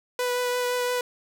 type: tone with vibrato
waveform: sawtooth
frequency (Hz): 493.9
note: B4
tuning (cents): 0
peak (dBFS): -20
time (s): 0.19-1.01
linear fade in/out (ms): 2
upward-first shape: triangle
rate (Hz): 5.8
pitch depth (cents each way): 14
effects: none